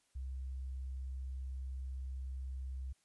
sine tone, 65.41 Hz, C2, in tune, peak -39 dBFS, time 0.15-2.93 s, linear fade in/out 10 ms, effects white hiss -75 dBFS RMS until 3.04 s + resampled to 24000 Hz

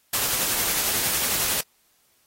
white noise with tremolo, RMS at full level -23 dBFS, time 0.13-1.61 s, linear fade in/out 5 ms, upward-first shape sine, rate 11 Hz, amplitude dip 25%, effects white hiss -64 dBFS RMS until 2.26 s + AAC 48 kbps

